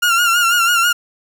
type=tone with vibrato; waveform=30% pulse; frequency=1396.9 Hz; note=F6; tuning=in tune; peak=-9 dBFS; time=0.02-0.93 s; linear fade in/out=10 ms; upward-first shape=sine; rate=6.1 Hz; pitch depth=59 cents each way; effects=none